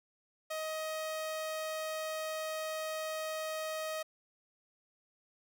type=tone; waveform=sawtooth; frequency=629 Hz; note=D#5; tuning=19 cents sharp; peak=-32 dBFS; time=0.5-4.03 s; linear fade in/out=10 ms; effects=none